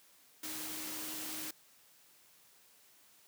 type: tone in noise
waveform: sine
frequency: 311.1 Hz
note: D#4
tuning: in tune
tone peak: -49 dBFS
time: 0.43-1.51 s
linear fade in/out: 5 ms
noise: white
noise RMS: -42 dBFS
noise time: 0.43-1.51 s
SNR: -10 dB
effects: white hiss -64 dBFS RMS until 3.27 s + high-pass 100 Hz 12 dB/octave